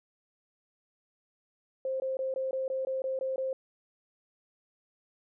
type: tone bursts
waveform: sine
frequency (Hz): 527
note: C5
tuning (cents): +12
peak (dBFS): -29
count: 10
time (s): 1.85-3.53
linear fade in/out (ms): 2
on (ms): 150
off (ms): 20
effects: none